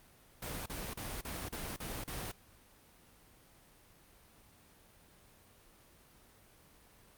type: noise bursts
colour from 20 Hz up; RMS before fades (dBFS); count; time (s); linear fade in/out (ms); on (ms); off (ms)
pink; -41; 7; 0.42-2.316; 5; 240; 36
effects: pink hiss -62 dBFS RMS until 7.17 s + Opus 32 kbps